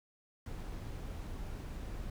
brown noise, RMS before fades -42 dBFS, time 0.46-2.1 s, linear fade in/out 2 ms, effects none

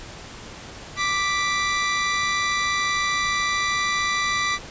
sawtooth tone pair together, 1174.7 / 1975.6 Hz, D6 / B6, 0 / 0 cents, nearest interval major sixth, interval 900 cents, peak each -20 dBFS, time 0.96-4.59 s, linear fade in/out 50 ms, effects pink hiss -39 dBFS RMS until 4.7 s + resampled to 16000 Hz

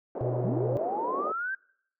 white band-pass noise, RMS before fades -34 dBFS, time 0.15-1.32 s, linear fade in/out 2 ms, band 310 to 590 Hz, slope 24 dB/octave
harmonic tone, 123.47 Hz, B2, in tune, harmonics 1 / 3 / 5, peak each -29 / -35 / -39 dBFS, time 0.21-0.77 s, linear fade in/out 0 ms
sine linear sweep, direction up, 156.1 to 1600 Hz, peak -29 dBFS, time 0.44-1.55 s, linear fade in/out 5 ms
effects noise-tail reverb RT60 0.7 s tail -26 dB re dry

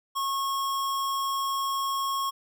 square tone, 1092 Hz, C#6, 26 cents flat, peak -27 dBFS, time 0.15-2.31 s, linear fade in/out 20 ms, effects none

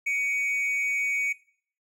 triangle tone pair together, 2247 / 2489 Hz, C#7 / D#7, +23 / 0 cents, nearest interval major second, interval 177 cents, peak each -23 / -32 dBFS, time 0.06-1.33 s, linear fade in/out 10 ms, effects noise-tail reverb RT60 0.5 s tail -18 dB re dry

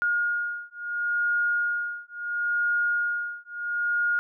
sine beating tone pair, 1427 / 1427.73 Hz, F6 / F6, +37 / +38 cents, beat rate 0.73 Hz, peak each -27 dBFS, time 0.02-4.19 s, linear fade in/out 0 ms, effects none

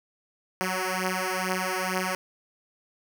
5% pulse beating tone pair, 184.7 / 186.9 Hz, F#3 / F#3, -3 / +18 cents, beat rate 2.2 Hz, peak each -18 dBFS, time 0.61-2.15 s, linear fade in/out 0 ms, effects none

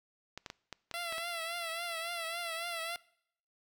clicks, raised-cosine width 0.2 ms, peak -24 dBFS, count 7, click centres 0.376 / 0.462 / 0.501 / 0.727 / 0.913 / 1.125 / 1.182 s
10% pulse tone with vibrato, 674 Hz, E5, 38 cents sharp, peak -28 dBFS, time 0.94-2.96 s, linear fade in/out 0 ms, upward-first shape triangle, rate 3.6 Hz, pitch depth 71 cents each way
effects noise-tail reverb RT60 0.7 s tail -23 dB re dry

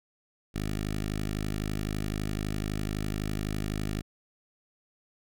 10% pulse tone with notch filter, 51.91 Hz, G#1, in tune, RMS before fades -32 dBFS, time 0.54-4.02 s, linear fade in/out 20 ms, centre 900 Hz, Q 1.2, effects none

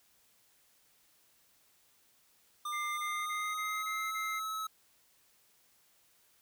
square tone with pitch glide, 1200 to 1293.6 Hz, D6 to E6, +37 to -33 cents, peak -36 dBFS, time 2.65-4.67 s, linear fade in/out 5 ms, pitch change +130 cents, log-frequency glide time 2.91-4.05 s
triangle tone bursts, 2093 Hz, C7, in tune, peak -36 dBFS, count 6, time 2.72-4.4 s, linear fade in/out 20 ms, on 260 ms, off 24 ms
effects white hiss -68 dBFS RMS until 6.41 s

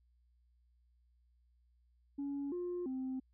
sine tone with pitch steps, 281.4 / 354.6 / 260.8 Hz, C#4 / F4 / C4, +26 / +26 / -5 cents, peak -35 dBFS, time 2.18-3.2 s, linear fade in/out 10 ms, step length 340 ms, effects tanh soft clip ceiling -34 dBFS + added 60 Hz sine -68 dBFS peak until 3.33 s

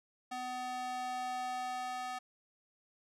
square tone with high-pass filter sweep, 251.2 Hz, B3, 30 cents sharp, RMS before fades -39 dBFS, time 0.31-2.19 s, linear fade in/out 10 ms, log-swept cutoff 560 to 890 Hz, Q 2.7, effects low-pass 9000 Hz 12 dB/octave

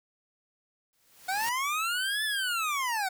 white noise with exponential growth, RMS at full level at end -34 dBFS, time 0.93-1.49 s, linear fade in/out 0 ms, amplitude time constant 120 ms
25% pulse linear two-way sweep, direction up then down, 730 to 1760 to 730 Hz, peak -24 dBFS, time 1.28-3.09 s, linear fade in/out 10 ms, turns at 2.24 s
effects none

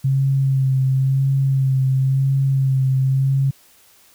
sine tone with vibrato, 134.1 Hz, C3, 43 cents sharp, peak -14 dBFS, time 0.04-3.51 s, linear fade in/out 10 ms, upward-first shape sine, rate 0.96 Hz, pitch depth 26 cents each way, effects white hiss -52 dBFS RMS until 4.14 s

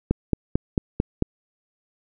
click train, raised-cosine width 3 ms, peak -6 dBFS, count 6, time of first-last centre 0.11-1.224 s, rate 4.49 Hz, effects none

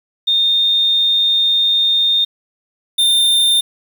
sine / square tone pair in turn, 3651 / 3613 Hz, A#7 / A7, -37 / +45 cents, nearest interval unison, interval 18 cents, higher first, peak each -11 dBFS, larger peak neither, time 0.27-2.25 / 2.98-3.61 s, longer first, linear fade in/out 10 ms, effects 7-bit

